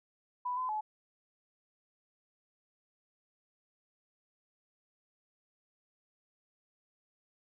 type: tone with pitch steps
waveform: sine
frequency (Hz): 990 / 1018 / 856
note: B5 / C6 / A5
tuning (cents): +4 / -48 / -48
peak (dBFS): -32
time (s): 0.45-0.81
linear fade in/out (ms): 10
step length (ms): 120
effects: none